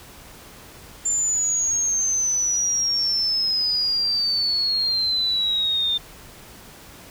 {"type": "exponential sweep", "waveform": "sine", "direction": "down", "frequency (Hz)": [7230, 3600], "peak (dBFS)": -19, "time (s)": [1.05, 5.98], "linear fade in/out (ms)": 10, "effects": ["pink hiss -44 dBFS RMS until 7.1 s"]}